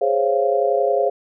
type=chord; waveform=sine; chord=Db major seventh; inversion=second; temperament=equal with one note detuned; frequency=415.3 / 523.3 / 554.4 / 692 Hz; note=Ab4 / C5 / Db5 / F5; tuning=0 / 0 / 0 / -16 cents; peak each=-21 dBFS; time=0.01-1.1 s; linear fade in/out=10 ms; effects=none

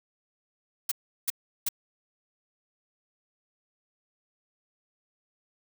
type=noise bursts; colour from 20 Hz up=blue; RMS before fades=-27 dBFS; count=3; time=0.89-1.688 s; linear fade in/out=5 ms; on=26 ms; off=360 ms; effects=none

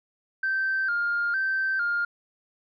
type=tone with vibrato; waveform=sine; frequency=1480 Hz; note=F#6; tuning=in tune; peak=-22 dBFS; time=0.43-2.05 s; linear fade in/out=5 ms; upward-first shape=square; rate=1.1 Hz; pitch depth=85 cents each way; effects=tanh soft clip ceiling -19 dBFS

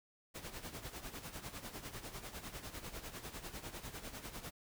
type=noise with tremolo; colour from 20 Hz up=pink; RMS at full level=-45 dBFS; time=0.34-4.51 s; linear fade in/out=20 ms; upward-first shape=sine; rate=10 Hz; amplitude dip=70%; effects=none

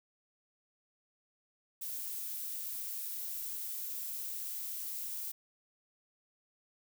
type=noise; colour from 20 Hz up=violet; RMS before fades=-40 dBFS; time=1.81-5.32 s; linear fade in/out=10 ms; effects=none

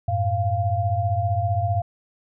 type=tone cluster; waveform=sine; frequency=93.5 / 108.8 / 695 Hz; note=F#2 / A2 / F5; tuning=+19 / -19 / -9 cents; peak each=-24 dBFS; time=0.08-1.82 s; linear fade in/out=5 ms; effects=none

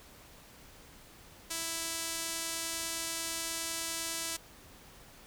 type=tone with band-pass filter; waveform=sawtooth; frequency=329.6 Hz; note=E4; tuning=in tune; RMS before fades=-37 dBFS; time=1.5-4.37 s; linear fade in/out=10 ms; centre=8300 Hz; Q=0.87; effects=pink hiss -55 dBFS RMS until 5.26 s

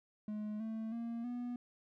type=tone with pitch steps; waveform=triangle; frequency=211.7 / 221.8 / 232.5 / 243.6 Hz; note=G#3 / A3 / A#3 / B3; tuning=+33 / +14 / -4 / -24 cents; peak=-36 dBFS; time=0.28-1.56 s; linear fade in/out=2 ms; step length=320 ms; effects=none

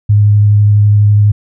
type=tone with vibrato; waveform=sine; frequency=103.83 Hz; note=G#2; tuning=in tune; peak=-4 dBFS; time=0.09-1.32 s; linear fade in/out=10 ms; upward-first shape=square; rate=12 Hz; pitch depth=9 cents each way; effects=none

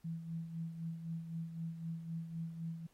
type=tone with tremolo; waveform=sine; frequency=164.81 Hz; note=E3; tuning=in tune; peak=-37 dBFS; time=0.04-2.87 s; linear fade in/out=10 ms; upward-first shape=sine; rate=3.9 Hz; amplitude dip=60%; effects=pink hiss -73 dBFS RMS until 2.93 s + AAC 48 kbps

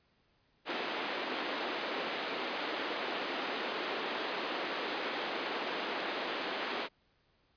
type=band-pass noise; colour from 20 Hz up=pink; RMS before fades=-37 dBFS; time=0.65-6.89 s; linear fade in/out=50 ms; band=290 to 4000 Hz; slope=24 dB/octave; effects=pink hiss -72 dBFS RMS until 7.56 s + resampled to 11025 Hz

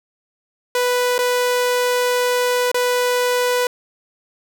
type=tone with dropouts; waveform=sawtooth; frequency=493.9 Hz; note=B4; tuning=in tune; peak=-12 dBFS; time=0.75-3.67 s; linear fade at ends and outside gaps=2 ms; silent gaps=1.181-1.189 / 2.716-2.744 s; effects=none

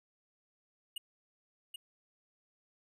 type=tone with echo; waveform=square; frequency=2874 Hz; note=F7; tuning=49 cents sharp; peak=-38 dBFS; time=0.96-0.98 s; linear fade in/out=5 ms; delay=780 ms; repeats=1; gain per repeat=-4 dB; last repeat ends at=1.76 s; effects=none

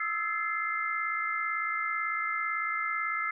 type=tone cluster; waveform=sine; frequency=1269 / 1327 / 1717 / 2086 Hz; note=D#6 / E6 / A6 / C7; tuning=+34 / +11 / -43 / -6 cents; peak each=-37 / -33 / -38 / -32 dBFS; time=0-3.31 s; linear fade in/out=5 ms; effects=none

